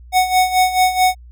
square tone with tremolo, 740 Hz, F#5, in tune, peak -10 dBFS, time 0.12-1.15 s, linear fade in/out 50 ms, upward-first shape sine, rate 4.6 Hz, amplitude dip 75%, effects added 60 Hz sine -37 dBFS peak until 1.31 s

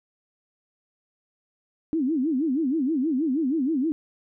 sine tone with vibrato, 287.9 Hz, D4, 34 cents flat, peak -21 dBFS, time 1.93-3.92 s, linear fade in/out 0 ms, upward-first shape sine, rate 6.3 Hz, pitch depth 250 cents each way, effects none

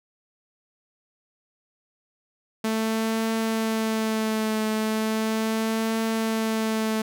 sawtooth tone with vibrato, 220.5 Hz, A3, 4 cents sharp, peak -19 dBFS, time 2.64-7.02 s, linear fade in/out 5 ms, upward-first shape triangle, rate 0.37 Hz, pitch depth 28 cents each way, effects none

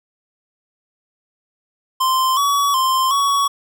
square tone with pitch steps, 1042 / 1132 / 1047 / 1122 Hz, C6 / C#6 / C6 / C#6, -7 / +36 / +1 / +21 cents, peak -15 dBFS, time 2-3.48 s, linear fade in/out 10 ms, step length 370 ms, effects none

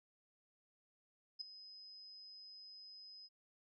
sine tone with ADSR envelope, 5050 Hz, D#8, 25 cents sharp, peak -38 dBFS, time 1.39-3.29 s, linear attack 22 ms, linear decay 4 ms, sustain -15 dB, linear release 37 ms, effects none

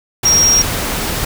sine tone in noise, 5620 Hz, F8, 10 cents sharp, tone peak -8 dBFS, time 0.25-0.62 s, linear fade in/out 5 ms, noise pink, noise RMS -19 dBFS, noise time 0.23-1.25 s, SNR +8 dB, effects none

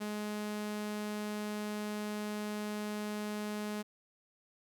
sawtooth tone, 210 Hz, G#3, 19 cents sharp, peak -32 dBFS, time 0-3.83 s, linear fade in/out 20 ms, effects none

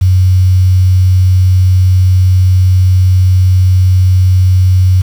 sine tone with quantisation, 92.5 Hz, F#2, in tune, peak -4 dBFS, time 0.01-5.02 s, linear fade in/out 10 ms, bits 5, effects none

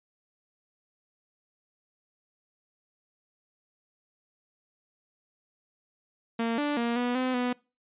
sawtooth tone with pitch steps, 230 / 292.7 / 235.4 / 244.6 / 256.1 / 247.2 Hz, A#3 / D4 / A#3 / B3 / C4 / B3, -23 / -6 / +17 / -16 / -37 / +2 cents, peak -22 dBFS, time 6.39-7.53 s, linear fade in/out 5 ms, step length 190 ms, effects noise-tail reverb RT60 0.3 s tail -24 dB re dry + resampled to 8000 Hz

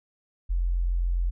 sine tone, 43.69 Hz, F1, 1 cent sharp, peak -22 dBFS, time 0.49-1.31 s, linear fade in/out 20 ms, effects none

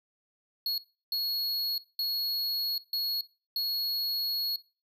square tone bursts at uneven times, 4331 Hz, C#8, 41 cents flat, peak -28 dBFS, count 5, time 0.66-0.78 / 1.12-1.78 / 1.99-2.78 / 2.93-3.21 / 3.56-4.56 s, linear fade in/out 2 ms, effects noise-tail reverb RT60 0.3 s tail -19 dB re dry

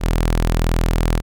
sawtooth tone, 41.2 Hz, E1, in tune, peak -11 dBFS, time 0-1.22 s, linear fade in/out 50 ms, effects none

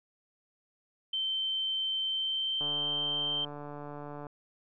sine tone with pitch glide, 3104 to 3131 Hz, G7 to G7, -18 to -3 cents, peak -29 dBFS, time 1.13-3.45 s, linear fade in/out 5 ms, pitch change +15 cents, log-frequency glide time 2.04-2.9 s
click train, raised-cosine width 1 ms, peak -29 dBFS, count 243, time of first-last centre 2.61-4.268 s, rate 146 Hz
effects none

